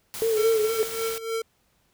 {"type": "noise", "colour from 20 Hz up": "white", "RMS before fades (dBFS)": -35, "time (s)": [0.14, 1.18], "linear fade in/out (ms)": 0}
{"type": "tone with vibrato", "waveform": "sine", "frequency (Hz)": 440, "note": "A4", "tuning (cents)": 0, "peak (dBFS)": -20, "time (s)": [0.22, 0.83], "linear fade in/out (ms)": 0, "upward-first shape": "sine", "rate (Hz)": 4.4, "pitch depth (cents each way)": 62}
{"type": "tone with tremolo", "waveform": "square", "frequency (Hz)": 451.6, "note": "A4", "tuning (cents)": 45, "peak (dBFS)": -25, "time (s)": [0.37, 1.42], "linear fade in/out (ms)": 5, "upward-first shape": "triangle", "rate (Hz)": 3.3, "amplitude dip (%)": 80}
{"effects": ["pink hiss -67 dBFS RMS until 1.93 s"]}